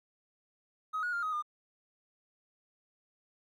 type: tone with pitch steps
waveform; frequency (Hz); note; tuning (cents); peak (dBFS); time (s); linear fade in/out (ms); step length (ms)
triangle; 1265 / 1450 / 1398 / 1259 / 1210; D#6 / F#6 / F6 / D#6 / D#6; +28 / -35 / +1 / +20 / -49; -28; 0.93-1.425; 20; 99
effects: tanh soft clip ceiling -28 dBFS